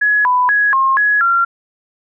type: tone with pitch steps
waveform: sine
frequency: 1685 / 996 / 1671 / 1069 / 1679 / 1376 Hz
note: G#6 / B5 / G#6 / C6 / G#6 / F6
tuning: +25 / +14 / +10 / +37 / +18 / -26 cents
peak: -10 dBFS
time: 0.01-1.45 s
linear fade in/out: 10 ms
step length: 240 ms
effects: none